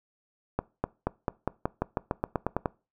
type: accelerating click train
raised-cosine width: 1 ms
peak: -12 dBFS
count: 14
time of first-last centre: 0.59-2.658 s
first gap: 250 ms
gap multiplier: 0.92
effects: noise-tail reverb RT60 0.3 s tail -22 dB re dry